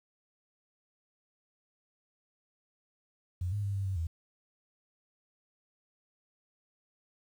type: tone with pitch steps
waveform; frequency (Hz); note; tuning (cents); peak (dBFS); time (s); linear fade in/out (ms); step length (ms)
sine; 89.7 / 102.9 / 100 / 98.1 / 95.7 / 82.2; F2 / G#2 / G2 / G2 / G2 / E2; +47 / -16 / +35 / +2 / -41 / -4; -30; 3.41-4.07; 5; 110
effects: 10-bit